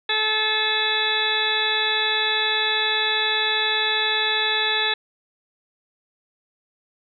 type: harmonic tone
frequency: 432.5 Hz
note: A4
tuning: 30 cents flat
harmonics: 1 / 2 / 3 / 4 / 5 / 6 / 8 / 9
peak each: -31 / -29 / -34 / -25 / -32 / -29 / -24 / -26 dBFS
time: 0.09-4.94 s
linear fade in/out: 5 ms
effects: none